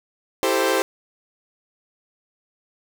sawtooth chord, A minor seventh, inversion second, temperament equal with one note detuned, 329.6 / 392 / 444.1 / 523.3 Hz, E4 / G4 / A4 / C5, 0 / 0 / +16 / 0 cents, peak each -22 / -19 / -22 / -18 dBFS, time 0.43-0.82 s, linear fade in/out 0 ms, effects none

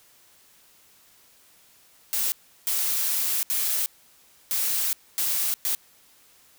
blue noise bursts at uneven times, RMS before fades -25 dBFS, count 6, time 2.13-2.32 / 2.67-3.43 / 3.5-3.86 / 4.51-4.93 / 5.18-5.54 / 5.65-5.75 s, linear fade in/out 0 ms, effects white hiss -57 dBFS RMS until 6.58 s

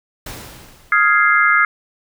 pink noise with exponential decay, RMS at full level -29 dBFS, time 0.26-1.46 s, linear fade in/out 5 ms, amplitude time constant 260 ms
sine chord, F minor seventh, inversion third, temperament equal with one note detuned, 1252.4 / 1396.9 / 1661.2 / 2093 Hz, Eb6 / F6 / Ab6 / C7, +11 / 0 / 0 / 0 cents, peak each -16 dBFS, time 0.92-1.65 s, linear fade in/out 2 ms
effects none

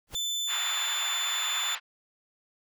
pink noise with exponential growth, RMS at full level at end -34 dBFS, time 0.07-0.15 s, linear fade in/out 2 ms, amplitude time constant 16 ms
30% pulse tone, 3520 Hz, A7, in tune, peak -26 dBFS, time 0.15-1.75 s, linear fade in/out 2 ms
pink band-pass noise, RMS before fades -35 dBFS, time 0.47-1.8 s, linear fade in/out 50 ms, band 1000 to 3700 Hz, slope 24 dB/octave
effects none

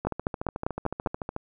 two click trains, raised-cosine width 1 ms, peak -17 / -11 dBFS, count 19 / 6, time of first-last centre 0.05-1.364 / 0.07-1.062 s, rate 13.7 / 5.04 Hz, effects none

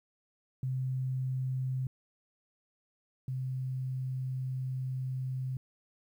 sine tone pair in turn, 130 / 130 Hz, C3 / C3, -11 / -11 cents, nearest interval unison, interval 0 cents, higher neither, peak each -30 / -32 dBFS, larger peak first, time 0.63-1.87 / 3.28-5.57 s, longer second, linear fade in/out 2 ms, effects 11-bit

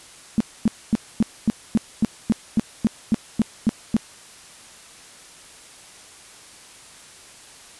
sine tone bursts, 221.6 Hz, A3, 13 cents sharp, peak -13 dBFS, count 14, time 0.38-3.966 s, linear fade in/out 0 ms, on 24 ms, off 250 ms, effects white hiss -45 dBFS RMS until 7.79 s + resampled to 24000 Hz

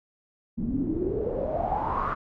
pink noise with low-pass filter sweep, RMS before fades -28 dBFS, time 0.57-2.15 s, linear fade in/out 20 ms, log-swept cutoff 210 to 1300 Hz, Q 9.1, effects none

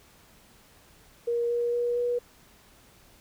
sine tone with pitch steps, 472.6 / 476.4 / 480.3 / 484.2 Hz, A#4 / A#4 / B4 / B4, +24 / +38 / -48 / -34 cents, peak -24 dBFS, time 1.27-2.19 s, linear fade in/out 10 ms, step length 230 ms, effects pink hiss -57 dBFS RMS until 3.2 s

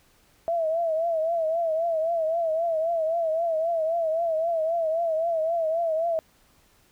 sine tone with vibrato, 656 Hz, E5, 9 cents flat, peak -22 dBFS, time 0.48-6.19 s, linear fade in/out 0 ms, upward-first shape triangle, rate 3.8 Hz, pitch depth 92 cents each way, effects pink hiss -61 dBFS RMS until 6.91 s

